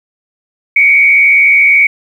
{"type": "tone with frequency modulation", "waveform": "sine", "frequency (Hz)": 2257, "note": "C#7", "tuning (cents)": 31, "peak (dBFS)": -4, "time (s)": [0.76, 1.87], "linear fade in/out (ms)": 5, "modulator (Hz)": 79.1, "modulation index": 1, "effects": ["7-bit"]}